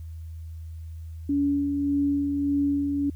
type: tone with tremolo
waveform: sine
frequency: 283.7 Hz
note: C#4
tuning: 40 cents sharp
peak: -20 dBFS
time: 1.29-3.1 s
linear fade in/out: 5 ms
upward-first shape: sine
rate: 1.7 Hz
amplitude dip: 35%
effects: added 81 Hz sine -35 dBFS peak until 3.15 s + white hiss -65 dBFS RMS until 3.15 s